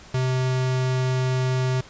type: tone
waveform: square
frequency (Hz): 128.9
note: C3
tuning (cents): -26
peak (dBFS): -21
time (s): 0.14-1.81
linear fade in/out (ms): 5
effects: pink hiss -46 dBFS RMS until 1.89 s + resampled to 16000 Hz